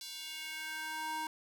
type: tone with high-pass filter sweep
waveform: square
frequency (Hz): 313.4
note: D#4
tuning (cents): +13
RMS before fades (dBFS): -41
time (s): 0.01-1.27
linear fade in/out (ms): 2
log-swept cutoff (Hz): 4300 to 750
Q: 1.9
effects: none